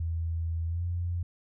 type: tone with pitch glide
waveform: sine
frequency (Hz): 82.6 to 87.11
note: E2 to F2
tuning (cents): +4 to -4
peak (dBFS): -28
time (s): 0-1.23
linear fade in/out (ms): 5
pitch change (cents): +92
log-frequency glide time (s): 0.67-0.83
effects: none